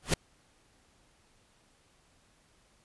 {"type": "noise with exponential growth", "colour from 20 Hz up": "pink", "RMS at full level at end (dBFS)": -21, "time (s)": [0.02, 0.14], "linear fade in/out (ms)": 5, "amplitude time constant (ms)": 24, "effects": ["pink hiss -66 dBFS RMS until 2.84 s", "resampled to 24000 Hz"]}